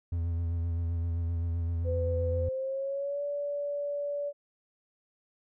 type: tone with vibrato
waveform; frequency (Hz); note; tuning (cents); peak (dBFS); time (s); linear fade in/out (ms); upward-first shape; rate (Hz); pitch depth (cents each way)
triangle; 84.4; E2; +41; -26; 0.12-2.49; 5; sine; 7.7; 31
type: tone with pitch glide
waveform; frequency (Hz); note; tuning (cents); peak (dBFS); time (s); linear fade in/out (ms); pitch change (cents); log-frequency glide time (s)
sine; 507 to 575.7; B4 to D5; +45 to -35; -30; 1.84-4.33; 50; +220; 2.3-3.23
effects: none